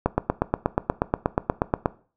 click train, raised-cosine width 1 ms, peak -5 dBFS, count 16, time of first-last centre 0.06-1.859 s, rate 8.34 Hz, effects noise-tail reverb RT60 0.4 s tail -18 dB re dry

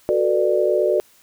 sine chord, B minor seventh, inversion second, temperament just, 370.4 / 444.5 / 493.9 / 592.7 Hz, F#4 / A4 / B4 / D5, +2 / +18 / 0 / +16 cents, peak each -20 / -22 / -24 / -19 dBFS, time 0.09-1 s, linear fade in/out 0 ms, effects white hiss -54 dBFS RMS until 1.22 s

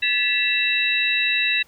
sine tone cluster, 1725 / 1975 / 2668 / 3838 Hz, A6 / B6 / E7 / A#7, -35 / 0 / +20 / +50 cents, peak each -28 / -26 / -20 / -24 dBFS, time 0.02-1.63 s, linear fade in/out 10 ms, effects pink hiss -56 dBFS RMS until 1.67 s

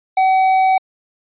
triangle tone with tanh clipping, 758 Hz, F#5, 42 cents sharp, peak -12 dBFS, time 0.17-0.78 s, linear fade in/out 5 ms, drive 12 dB, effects resampled to 8000 Hz

